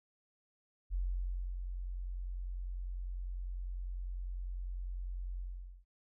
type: tone with ADSR envelope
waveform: sine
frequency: 45 Hz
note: F#1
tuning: 47 cents flat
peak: -31 dBFS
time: 0.9-5.85 s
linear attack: 40 ms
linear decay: 620 ms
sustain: -6 dB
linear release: 460 ms
effects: none